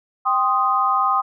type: chord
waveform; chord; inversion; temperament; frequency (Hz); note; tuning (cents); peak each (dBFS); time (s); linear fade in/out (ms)
sine; C minor; second; equal; 784 / 1046.5 / 1244.5; G5 / C6 / Eb6; 0 / 0 / 0; -22 / -21 / -18; 0.25-1.22; 20
effects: none